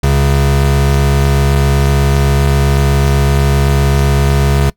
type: tone pair together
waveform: square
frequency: 69.52 / 137.4 Hz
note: C#2 / C#3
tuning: +6 / -15 cents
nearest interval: octave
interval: 1179 cents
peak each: -12 dBFS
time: 0.03-4.7 s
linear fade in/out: 5 ms
effects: noise-tail reverb RT60 0.1 s tail -22 dB re dry